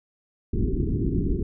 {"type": "low-pass noise", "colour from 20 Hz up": "pink", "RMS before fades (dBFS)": -24, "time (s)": [0.53, 1.43], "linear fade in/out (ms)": 5, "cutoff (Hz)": 410, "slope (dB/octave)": 96, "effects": []}